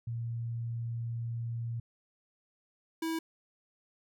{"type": "tone pair in turn", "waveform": ["sine", "square"], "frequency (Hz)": [116.6, 325.3], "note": ["A#2", "E4"], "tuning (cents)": [1, -23], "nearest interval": "octave + tritone", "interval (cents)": 1776, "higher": "second", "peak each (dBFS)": [-33, -32], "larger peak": "second", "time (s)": [[0.07, 1.8], [3.02, 3.19]], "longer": "first", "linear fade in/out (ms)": 5, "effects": []}